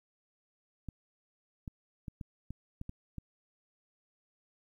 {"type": "clicks", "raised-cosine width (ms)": 5, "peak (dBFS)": -28, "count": 8, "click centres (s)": [0.887, 1.678, 2.082, 2.212, 2.506, 2.814, 2.894, 3.183], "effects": ["11-bit"]}